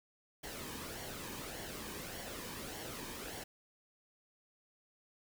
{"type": "noise with flanger", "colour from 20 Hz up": "pink", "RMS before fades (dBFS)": -45, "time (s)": [0.43, 3.44], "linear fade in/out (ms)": 10, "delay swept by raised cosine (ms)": [0.79, 1.49], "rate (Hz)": 1.7, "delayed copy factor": -0.5, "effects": []}